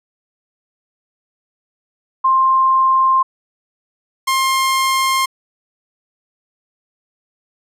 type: tone pair in turn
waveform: sine / sawtooth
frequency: 1054 / 1061.3 Hz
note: C6 / C6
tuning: +12 / +24 cents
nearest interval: unison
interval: 12 cents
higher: second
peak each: -10 dBFS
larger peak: neither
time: 2.24-3.23 / 4.27-5.26 s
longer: neither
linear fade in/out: 10 ms
effects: resampled to 32000 Hz